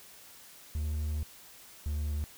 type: tone pair in turn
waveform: triangle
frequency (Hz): 76 / 74.65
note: D#2 / D2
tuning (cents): -40 / +29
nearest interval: unison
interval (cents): 31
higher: first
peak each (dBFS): -28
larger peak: neither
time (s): 0.75-1.23 / 1.86-2.24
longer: first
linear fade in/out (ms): 0
effects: white hiss -53 dBFS RMS until 2.37 s